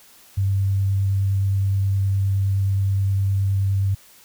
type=tone with vibrato; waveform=sine; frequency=97.8 Hz; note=G2; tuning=4 cents flat; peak=-17 dBFS; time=0.37-3.95 s; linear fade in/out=10 ms; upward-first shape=triangle; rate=9.6 Hz; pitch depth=10 cents each way; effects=white hiss -50 dBFS RMS until 4.24 s